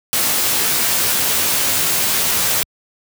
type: noise with comb filter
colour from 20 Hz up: white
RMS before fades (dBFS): -17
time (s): 0.13-2.63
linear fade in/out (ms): 0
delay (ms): 15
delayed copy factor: -0.6
effects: high-pass 60 Hz 12 dB/octave